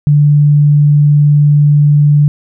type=tone; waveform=sine; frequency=146.83 Hz; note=D3; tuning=in tune; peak=-4 dBFS; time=0.07-2.28 s; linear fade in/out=0 ms; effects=none